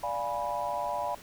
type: chord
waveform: sine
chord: D diminished seventh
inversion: none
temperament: equal with one note detuned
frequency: 587.3 / 698.5 / 830.6 / 981.5 Hz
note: D5 / F5 / Ab5 / Cb6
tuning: 0 / 0 / 0 / -11 cents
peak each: -35 / -35 / -35 / -33 dBFS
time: 0.03-1.15 s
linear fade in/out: 5 ms
effects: tanh soft clip ceiling -19 dBFS + pink hiss -50 dBFS RMS until 1.22 s